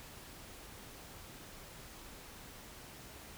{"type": "silence", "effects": ["pink hiss -52 dBFS RMS until 3.37 s"]}